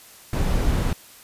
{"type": "noise", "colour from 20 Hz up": "brown", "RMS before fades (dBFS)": -21, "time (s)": [0.33, 0.93], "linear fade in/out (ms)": 2, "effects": ["white hiss -47 dBFS RMS until 1.23 s", "resampled to 32000 Hz"]}